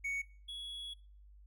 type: tone pair in turn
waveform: triangle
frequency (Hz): 2228 / 3360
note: C#7 / G#7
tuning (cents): +8 / +19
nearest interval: perfect fifth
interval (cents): 711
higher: second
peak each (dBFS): -33 / -40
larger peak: first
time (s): 0.04-0.22 / 0.48-0.94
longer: second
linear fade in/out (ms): 10
effects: noise-tail reverb RT60 0.4 s tail -20 dB re dry + added 50 Hz sine -55 dBFS peak until 1.46 s